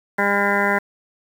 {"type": "harmonic tone", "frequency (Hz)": 201.5, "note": "G3", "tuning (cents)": 48, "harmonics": [1, 2, 3, 4, 5, 7, 8, 9, 10], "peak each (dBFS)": [-25, -25, -25, -25, -25, -25, -25, -25, -25], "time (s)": [0.18, 0.79], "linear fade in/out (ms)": 10, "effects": ["7-bit"]}